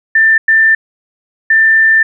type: tone bursts at uneven times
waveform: sine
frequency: 1783 Hz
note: A6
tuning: 22 cents sharp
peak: -5 dBFS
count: 3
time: 0.15-0.38 / 0.48-0.75 / 1.5-2.03 s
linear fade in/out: 5 ms
effects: none